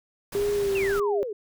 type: noise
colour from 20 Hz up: pink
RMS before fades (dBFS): -37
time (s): 0.32-1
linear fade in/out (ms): 5
type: tone with vibrato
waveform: sine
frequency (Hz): 400.5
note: G4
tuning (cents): +37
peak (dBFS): -22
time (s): 0.35-1.23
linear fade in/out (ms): 0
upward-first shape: sine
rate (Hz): 1.7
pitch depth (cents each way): 44
type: exponential sweep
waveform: sine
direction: down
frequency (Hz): 2827 to 390.5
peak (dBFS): -29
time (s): 0.75-1.33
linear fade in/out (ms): 5
effects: none